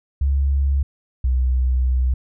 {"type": "tone pair in turn", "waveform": "sine", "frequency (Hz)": [69.1, 63.43], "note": ["C#2", "B1"], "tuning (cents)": [-5, 47], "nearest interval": "minor second", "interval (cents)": 148, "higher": "first", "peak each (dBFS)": -15, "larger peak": "neither", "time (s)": [[0.21, 0.83], [1.24, 2.14]], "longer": "second", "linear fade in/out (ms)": 5, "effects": []}